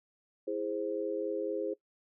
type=chord; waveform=sine; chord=E augmented; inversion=none; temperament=equal with one note detuned; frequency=329.6 / 413.6 / 523.3 Hz; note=E4 / G#4 / B#4; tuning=0 / -7 / 0 cents; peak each=-37 / -35 / -36 dBFS; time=0.47-1.74 s; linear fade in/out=10 ms; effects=noise-tail reverb RT60 0.1 s tail -20 dB re dry